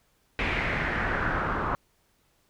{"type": "noise with low-pass filter sweep", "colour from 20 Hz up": "pink", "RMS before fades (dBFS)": -28, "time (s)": [0.39, 1.75], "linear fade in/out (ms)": 0, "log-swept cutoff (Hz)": [2400, 1200], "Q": 3.4, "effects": ["pink hiss -68 dBFS RMS until 2.49 s"]}